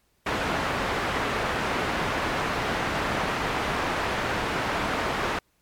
white low-pass noise, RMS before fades -27 dBFS, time 0.26-5.39 s, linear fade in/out 5 ms, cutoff 1600 Hz, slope 12 dB/octave, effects pink hiss -68 dBFS RMS until 5.61 s + MP3 96 kbps

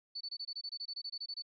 sine tone bursts, 4482 Hz, C#8, 18 cents sharp, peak -38 dBFS, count 16, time 0.15-1.423 s, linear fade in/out 10 ms, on 58 ms, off 23 ms, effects none

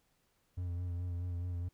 triangle tone with vibrato, 88.1 Hz, F2, 16 cents sharp, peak -33 dBFS, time 0.57-1.69 s, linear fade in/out 10 ms, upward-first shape sine, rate 4.7 Hz, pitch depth 33 cents each way, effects pink hiss -75 dBFS RMS until 1.73 s

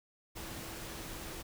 sine tone in noise, 329.6 Hz, E4, in tune, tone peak -53 dBFS, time 0.35-1.43 s, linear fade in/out 20 ms, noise pink, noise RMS -44 dBFS, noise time 0.35-1.43 s, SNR -12 dB, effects none

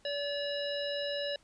harmonic tone with a mistuned harmonic, 574 Hz, D5, 40 cents flat, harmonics 1 / 3 / 5 / 7 / 9, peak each -34 / -42 / -41 / -40 / -46 dBFS, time 0.05-1.36 s, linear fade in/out 2 ms, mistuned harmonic 7, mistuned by -37 cents, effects pink hiss -65 dBFS RMS until 1.43 s + resampled to 22050 Hz

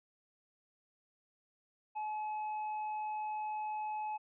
triangle tone with hard clipping, 854 Hz, G#5, 48 cents sharp, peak -37 dBFS, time 1.95-4.18 s, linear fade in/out 20 ms, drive 7 dB, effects resampled to 8000 Hz

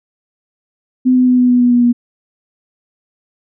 sine tone with pitch steps, 254.6 / 252.5 / 250.5 / 248.5 / 246.5 / 244.5 / 242.5 / 240.6 Hz, C4 / B3 / B3 / B3 / B3 / B3 / B3 / B3, -47 / +39 / +25 / +11 / -3 / -17 / -31 / -45 cents, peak -7 dBFS, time 1.05-1.93 s, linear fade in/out 20 ms, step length 110 ms, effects none

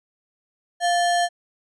sine tone with sample-and-hold, 698.5 Hz, F5, in tune, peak -17 dBFS, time 0.8-1.29 s, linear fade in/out 50 ms, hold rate 2450 Hz, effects resampled to 22050 Hz

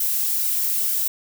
violet noise with flanger, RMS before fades -22 dBFS, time 0-1.08 s, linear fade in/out 5 ms, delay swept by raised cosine 1.3 to 4.8 ms, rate 2.2 Hz, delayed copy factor +0.55, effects none

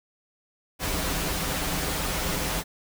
pink noise with comb filter, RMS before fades -28 dBFS, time 0.79-2.64 s, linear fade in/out 50 ms, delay 8.6 ms, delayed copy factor -0.6, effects none

